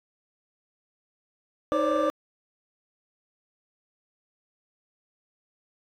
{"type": "tone cluster", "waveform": "triangle", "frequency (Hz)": [311.1, 519, 560, 585, 1180], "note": ["D#4", "C5", "C#5", "D5", "D6"], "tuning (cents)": [0, -14, 18, -7, 8], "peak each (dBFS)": -26, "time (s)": [1.72, 2.1], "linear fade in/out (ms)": 0, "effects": ["tanh soft clip ceiling -13 dBFS"]}